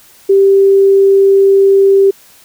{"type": "tone", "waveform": "sine", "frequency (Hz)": 392, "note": "G4", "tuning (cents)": 0, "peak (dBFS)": -4, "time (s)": [0.29, 2.11], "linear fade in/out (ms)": 10, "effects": ["white hiss -43 dBFS RMS until 2.44 s"]}